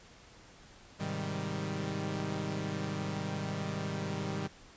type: chord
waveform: sawtooth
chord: Ab major seventh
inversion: none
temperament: equal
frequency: 103.83 / 130.81 / 155.56 / 196 Hz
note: Ab2 / C3 / Eb3 / G3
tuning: 0 / 0 / 0 / 0 cents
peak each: -37 / -39 / -34 / -34 dBFS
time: 0.99-4.48 s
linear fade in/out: 20 ms
effects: pink hiss -56 dBFS RMS until 4.76 s + resampled to 16000 Hz